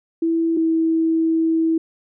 sine tone pair in turn, 329.6 / 324.9 Hz, E4 / E4, 0 / -25 cents, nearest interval unison, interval 25 cents, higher first, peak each -16 / -15 dBFS, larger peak second, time 0.22-0.57 / 0.57-1.78 s, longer second, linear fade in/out 5 ms, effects none

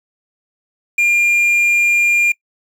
triangle tone with quantisation, 2400 Hz, D7, 37 cents sharp, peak -9 dBFS, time 0.98-2.32 s, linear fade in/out 5 ms, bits 6, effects noise-tail reverb RT60 0.1 s tail -22 dB re dry

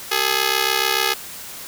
5% pulse ring-modulated tone, 420 Hz, G#4, 19 cents sharp, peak -3 dBFS, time 0.11-1.14 s, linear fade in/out 10 ms, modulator 33.4 Hz, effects white hiss -35 dBFS RMS until 1.67 s

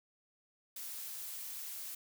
blue noise, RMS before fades -44 dBFS, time 0.76-1.95 s, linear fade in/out 5 ms, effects none

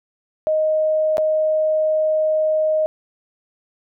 sine tone with dropouts, 623 Hz, D#5, 2 cents sharp, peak -15 dBFS, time 0.47-2.86 s, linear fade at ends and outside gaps 0 ms, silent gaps 1.171-1.181 s, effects none

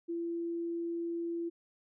sine tone, 338.4 Hz, E4, 45 cents sharp, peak -33 dBFS, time 0.08-1.5 s, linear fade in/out 20 ms, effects none

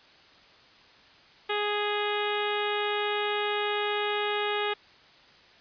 harmonic tone, 415.3 Hz, G#4, in tune, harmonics 1 / 2 / 3 / 4 / 5 / 6 / 7 / 8 / 9, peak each -30 / -33 / -35 / -36 / -37 / -38 / -38 / -39 / -40 dBFS, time 1.49-4.74 s, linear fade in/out 10 ms, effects white hiss -55 dBFS RMS until 5.6 s + resampled to 11025 Hz

